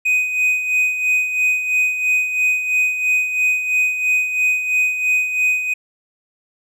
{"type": "tone with tremolo", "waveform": "triangle", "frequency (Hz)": 2500, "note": "D#7", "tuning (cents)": 8, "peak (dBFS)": -11, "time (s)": [0.05, 5.74], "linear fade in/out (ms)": 10, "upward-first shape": "sine", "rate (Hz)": 3, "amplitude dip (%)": 60, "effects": []}